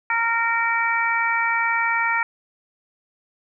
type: harmonic tone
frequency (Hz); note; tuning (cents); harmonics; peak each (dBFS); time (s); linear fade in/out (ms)
461.2; A#4; -19; 2 / 3 / 4 / 5; -24 / -24 / -24 / -24; 0.1-2.23; 2
effects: none